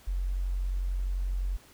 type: tone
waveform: sine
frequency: 45.69 Hz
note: F#1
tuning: 21 cents flat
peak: -27 dBFS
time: 0.07-1.57 s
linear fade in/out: 10 ms
effects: pink hiss -56 dBFS RMS until 1.73 s